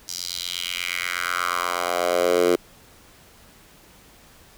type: tone with high-pass filter sweep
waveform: 10% pulse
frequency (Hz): 88.3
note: F2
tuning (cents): +20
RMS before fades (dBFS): -24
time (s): 0.08-2.56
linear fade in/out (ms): 5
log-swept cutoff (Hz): 5500 to 370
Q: 2.9
effects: pink hiss -51 dBFS RMS until 4.57 s